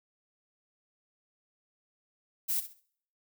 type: noise with echo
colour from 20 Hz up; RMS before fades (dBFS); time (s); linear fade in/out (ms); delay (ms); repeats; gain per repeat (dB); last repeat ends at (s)
violet; -30; 2.48-2.61; 20; 66; 3; -12; 2.808
effects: noise-tail reverb RT60 0.6 s tail -23 dB re dry